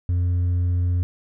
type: tone with hard clipping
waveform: triangle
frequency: 88.5 Hz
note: F2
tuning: 23 cents sharp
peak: -17 dBFS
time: 0.09-1.03 s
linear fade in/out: 0 ms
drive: 1 dB
effects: none